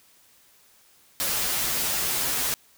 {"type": "noise with comb filter", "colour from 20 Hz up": "white", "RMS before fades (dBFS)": -26, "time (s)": [1.2, 2.54], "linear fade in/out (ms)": 0, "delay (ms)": 10, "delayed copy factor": -0.95, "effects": ["white hiss -58 dBFS RMS until 2.77 s"]}